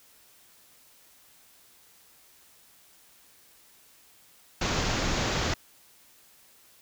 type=low-pass noise; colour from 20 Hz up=pink; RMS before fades=-28 dBFS; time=4.61-5.54 s; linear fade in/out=5 ms; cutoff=7100 Hz; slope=96 dB/octave; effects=white hiss -58 dBFS RMS until 6.81 s